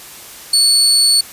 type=tone; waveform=30% pulse; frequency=4435 Hz; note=C#8; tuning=in tune; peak=-6 dBFS; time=0.53-1.21 s; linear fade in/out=5 ms; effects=white hiss -35 dBFS RMS until 1.32 s + resampled to 32000 Hz